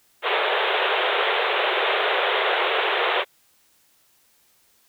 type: band-pass noise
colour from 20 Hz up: pink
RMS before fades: -22 dBFS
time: 0.22-3.25 s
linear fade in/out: 50 ms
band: 380 to 3700 Hz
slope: 96 dB/octave
effects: white hiss -61 dBFS RMS until 4.88 s